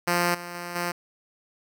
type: tone with level steps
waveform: 5% pulse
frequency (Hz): 174.61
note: F3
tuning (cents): 0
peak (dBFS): -10 / -24 / -22 / -15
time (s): 0.07-0.92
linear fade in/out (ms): 10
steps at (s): 0.34 / 0.54 / 0.75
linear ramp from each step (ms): 10
effects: none